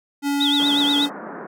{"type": "tone with pitch glide", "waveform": "square", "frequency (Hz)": [283.6, 285.9], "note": ["C#4", "D4"], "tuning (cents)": [40, -46], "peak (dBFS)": -20, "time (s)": [0.22, 1.1], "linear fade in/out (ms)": 50, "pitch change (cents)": 14, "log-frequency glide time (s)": [0.43, 0.5]}
{"type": "tone with vibrato", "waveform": "sine", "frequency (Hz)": 3497, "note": "A7", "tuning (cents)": -11, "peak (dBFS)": -18, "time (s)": [0.4, 1.06], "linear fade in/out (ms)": 10, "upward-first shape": "triangle", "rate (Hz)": 8.3, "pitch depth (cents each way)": 190}
{"type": "band-pass noise", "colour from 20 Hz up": "pink", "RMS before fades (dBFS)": -34, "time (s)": [0.59, 1.47], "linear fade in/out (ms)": 10, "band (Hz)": [180, 1700], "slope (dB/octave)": 48}
{"effects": []}